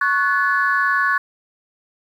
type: chord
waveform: sine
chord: F# minor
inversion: second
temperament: equal with one note detuned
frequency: 1108.7 / 1480 / 1718.8 Hz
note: C#6 / F#6 / A6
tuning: 0 / 0 / -41 cents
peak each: -19 dBFS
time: 0.01-1.18 s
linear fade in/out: 5 ms
effects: tanh soft clip ceiling -7 dBFS + 8-bit